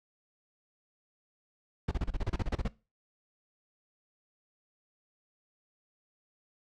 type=noise bursts; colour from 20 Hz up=brown; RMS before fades=-30 dBFS; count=13; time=1.88-2.681 s; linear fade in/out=5 ms; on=33 ms; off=31 ms; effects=noise-tail reverb RT60 0.3 s tail -20 dB re dry + low-pass 5000 Hz 12 dB/octave